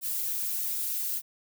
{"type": "noise with flanger", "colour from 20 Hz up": "violet", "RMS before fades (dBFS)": -31, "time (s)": [0.01, 1.22], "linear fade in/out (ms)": 50, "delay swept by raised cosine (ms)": [1.6, 5.5], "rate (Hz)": 1.6, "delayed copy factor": 0.9, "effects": []}